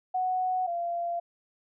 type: tone pair in turn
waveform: sine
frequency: 740 / 688.7 Hz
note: F#5 / F5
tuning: 0 / -24 cents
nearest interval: minor second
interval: 124 cents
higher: first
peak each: -25 / -28 dBFS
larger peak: first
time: 0.14-0.67 / 0.67-1.2 s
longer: neither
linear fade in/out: 10 ms
effects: none